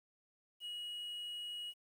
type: tone with quantisation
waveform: triangle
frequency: 2902 Hz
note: F#7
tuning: 34 cents flat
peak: -40 dBFS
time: 0.6-1.74 s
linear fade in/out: 50 ms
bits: 11
effects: none